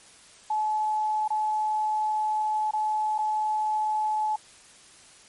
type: tone with dropouts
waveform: sine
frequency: 858 Hz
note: A5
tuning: 44 cents flat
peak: -23 dBFS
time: 0.5-4.36 s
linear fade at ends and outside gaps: 5 ms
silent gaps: 1.279-1.303 / 2.711-2.734 / 3.181-3.187 s
effects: white hiss -52 dBFS RMS until 5.28 s + MP3 48 kbps